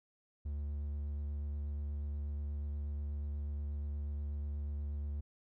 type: tone with vibrato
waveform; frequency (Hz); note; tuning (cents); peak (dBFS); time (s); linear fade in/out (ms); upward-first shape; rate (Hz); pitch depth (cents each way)
triangle; 72.7; D2; -17; -34; 0.45-5.21; 10; sine; 8.3; 14
effects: none